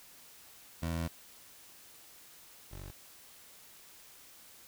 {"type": "tone pair in turn", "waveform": "20% pulse", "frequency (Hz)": [83, 47.58], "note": ["E2", "F#1"], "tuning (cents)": [12, 49], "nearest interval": "minor seventh", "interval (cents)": 963, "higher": "first", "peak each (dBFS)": [-28, -39], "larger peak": "first", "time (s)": [[0.82, 1.08], [2.71, 2.91]], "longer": "first", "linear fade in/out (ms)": 10, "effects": ["white hiss -56 dBFS RMS until 4.67 s"]}